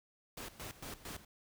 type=noise with tremolo; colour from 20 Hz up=pink; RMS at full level=-45 dBFS; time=0.37-1.25 s; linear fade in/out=5 ms; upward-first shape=square; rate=4.4 Hz; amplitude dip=80%; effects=none